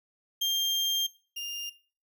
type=tone pair in turn; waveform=35% pulse; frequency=3194 / 2809 Hz; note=G7 / F7; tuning=+32 / +9 cents; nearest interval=major second; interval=223 cents; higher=first; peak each=-23 / -32 dBFS; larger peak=first; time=0.41-1.07 / 1.36-1.7 s; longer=first; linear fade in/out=10 ms; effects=noise-tail reverb RT60 0.4 s tail -18 dB re dry